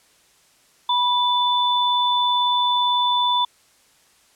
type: tone pair together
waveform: sine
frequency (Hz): 981 / 3502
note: B5 / A7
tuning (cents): -12 / -9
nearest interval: octave + minor seventh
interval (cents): 2203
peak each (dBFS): -18 / -21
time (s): 0.89-3.45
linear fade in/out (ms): 5
effects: white hiss -57 dBFS RMS until 4.35 s + low-pass 10000 Hz 12 dB/octave